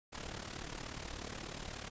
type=noise with amplitude modulation; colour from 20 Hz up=pink; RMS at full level=-41 dBFS; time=0.12-1.9 s; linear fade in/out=20 ms; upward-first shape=sine; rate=36.6 Hz; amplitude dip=75%; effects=resampled to 16000 Hz